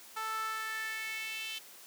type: tone with high-pass filter sweep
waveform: sawtooth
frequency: 440 Hz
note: A4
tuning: in tune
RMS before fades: -38 dBFS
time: 0.16-1.59 s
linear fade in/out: 10 ms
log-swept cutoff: 1100 to 3000 Hz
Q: 4.5
effects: white hiss -53 dBFS RMS until 1.86 s + high-pass 200 Hz 12 dB/octave